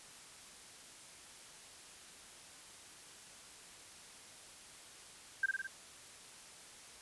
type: tone with echo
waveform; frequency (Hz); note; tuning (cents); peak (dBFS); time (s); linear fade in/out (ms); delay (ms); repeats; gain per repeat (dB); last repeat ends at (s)
sine; 1578; G6; +11; -28; 5.43-5.46; 5; 53; 4; -3; 5.672
effects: white hiss -55 dBFS RMS until 7.01 s + resampled to 24000 Hz